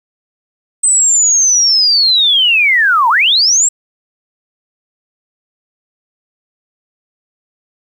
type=linear two-way sweep; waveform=sine; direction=down then up; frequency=8230 to 882 to 7770 Hz; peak=-7 dBFS; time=0.83-3.69 s; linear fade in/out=10 ms; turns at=3.09 s; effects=7-bit